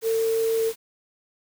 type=tone in noise; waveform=sine; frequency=450.6 Hz; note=A4; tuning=41 cents sharp; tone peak=-20 dBFS; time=0.02-0.73 s; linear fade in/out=50 ms; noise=white; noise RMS=-37 dBFS; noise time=0.01-0.76 s; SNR=+14 dB; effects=none